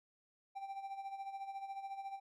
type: tone with tremolo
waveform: triangle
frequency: 784 Hz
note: G5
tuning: in tune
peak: -38 dBFS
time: 0.55-2.2 s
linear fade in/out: 20 ms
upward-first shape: sine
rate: 14 Hz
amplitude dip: 65%
effects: none